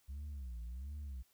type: tone with vibrato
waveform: sine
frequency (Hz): 65.1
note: C2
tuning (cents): -8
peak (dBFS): -39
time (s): 0.08-1.23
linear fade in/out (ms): 20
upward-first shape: sine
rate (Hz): 1.4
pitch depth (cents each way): 220
effects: tanh soft clip ceiling -41 dBFS + white hiss -73 dBFS RMS until 1.33 s